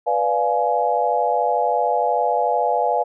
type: chord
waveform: sine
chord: B diminished seventh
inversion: none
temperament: equal with one note detuned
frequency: 493.9 / 587.3 / 698.5 / 841.2 Hz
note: B4 / D5 / F5 / Ab5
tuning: 0 / 0 / 0 / +22 cents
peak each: -23 / -24 / -21 / -21 dBFS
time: 0.06-3.04 s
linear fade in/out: 20 ms
effects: none